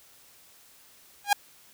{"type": "tone with exponential growth", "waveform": "sawtooth", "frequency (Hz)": 814, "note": "G#5", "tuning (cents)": -35, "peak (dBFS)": -11, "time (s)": [1.24, 1.33], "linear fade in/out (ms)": 5, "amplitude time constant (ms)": 19, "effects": ["white hiss -56 dBFS RMS until 1.73 s"]}